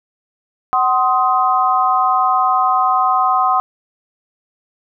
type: chord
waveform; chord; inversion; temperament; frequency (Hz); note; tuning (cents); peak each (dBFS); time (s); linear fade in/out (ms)
sine; C diminished; second; just; 753.5 / 1046.5 / 1255.8; Gb5 / C6 / Eb6; +31 / 0 / +16; -16; 0.73-3.6; 0
effects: none